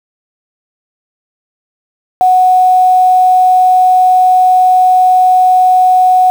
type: tone with quantisation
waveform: sine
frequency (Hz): 738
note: F#5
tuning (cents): -5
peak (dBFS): -4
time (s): 2.21-6.3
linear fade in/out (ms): 0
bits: 5
effects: none